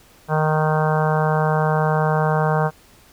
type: harmonic tone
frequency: 155 Hz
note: D#3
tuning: 6 cents flat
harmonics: 1 / 3 / 4 / 5 / 6 / 7 / 8 / 9 / 10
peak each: -19 / -24 / -25 / -24 / -27 / -28 / -31 / -32 / -30 dBFS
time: 0.28-2.71 s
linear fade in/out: 50 ms
effects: pink hiss -51 dBFS RMS until 3.12 s